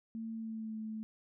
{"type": "tone with pitch glide", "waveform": "sine", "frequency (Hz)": [224.9, 218.5], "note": ["A3", "A3"], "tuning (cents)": [38, -12], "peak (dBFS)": -38, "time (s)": [0.15, 1.03], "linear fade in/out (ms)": 0, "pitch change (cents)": -50, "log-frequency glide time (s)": [0.34, 0.77], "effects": []}